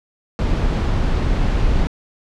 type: noise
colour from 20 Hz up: brown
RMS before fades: -17 dBFS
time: 0.39-1.87 s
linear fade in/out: 0 ms
effects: low-pass 5000 Hz 12 dB/octave